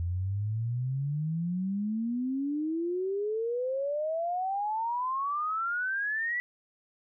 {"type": "exponential sweep", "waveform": "sine", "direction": "up", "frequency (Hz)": [83.9, 1975.5], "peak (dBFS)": -28, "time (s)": [0, 6.4], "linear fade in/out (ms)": 0, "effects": []}